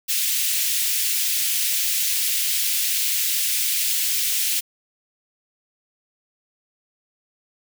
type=high-pass noise; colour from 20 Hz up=white; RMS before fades=-22 dBFS; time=0.08-4.61 s; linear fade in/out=20 ms; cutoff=2200 Hz; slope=24 dB/octave; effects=none